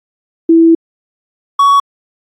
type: tone pair in turn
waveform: sine / triangle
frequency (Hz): 329.6 / 1122.2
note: E4 / C#6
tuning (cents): 0 / +21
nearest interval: octave + major sixth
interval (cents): 2121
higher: second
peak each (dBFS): -3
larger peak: neither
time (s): 0.49-0.75 / 1.59-1.8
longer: first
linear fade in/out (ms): 5
effects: AAC 64 kbps